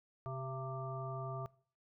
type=harmonic tone with a mistuned harmonic; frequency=130.81 Hz; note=C3; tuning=in tune; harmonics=1 / 3 / 5 / 7 / 9; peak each=-41 / -49 / -46 / -53 / -47 dBFS; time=0.26-1.46 s; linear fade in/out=0 ms; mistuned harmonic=5; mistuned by=+47 cents; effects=noise-tail reverb RT60 0.5 s tail -22 dB re dry